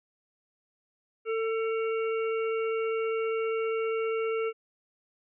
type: harmonic tone with a mistuned harmonic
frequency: 447.5 Hz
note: A4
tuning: 29 cents sharp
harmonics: 1 / 3 / 5 / 6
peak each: -27 / -37 / -41 / -43 dBFS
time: 1.25-4.53 s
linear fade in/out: 50 ms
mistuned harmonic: 6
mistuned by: +54 cents
effects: none